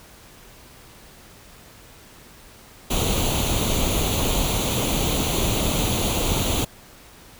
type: noise with comb filter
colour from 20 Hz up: pink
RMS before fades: -22 dBFS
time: 2.9-6.65 s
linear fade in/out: 10 ms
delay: 0.29 ms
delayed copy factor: +0.7
effects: pink hiss -47 dBFS RMS until 7.39 s